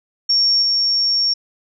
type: tone with level steps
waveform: sine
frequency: 5510 Hz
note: F8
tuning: 24 cents flat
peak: -12 / -14 dBFS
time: 0.29-1.34 s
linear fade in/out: 10 ms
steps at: 0.62 s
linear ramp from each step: 5 ms
effects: none